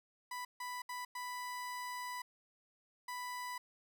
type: tone bursts at uneven times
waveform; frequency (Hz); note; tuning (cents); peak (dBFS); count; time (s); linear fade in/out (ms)
30% pulse; 990; B5; +4; -38; 5; 0.31-0.45 / 0.6-0.82 / 0.89-1.05 / 1.15-2.22 / 3.08-3.58; 5
effects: none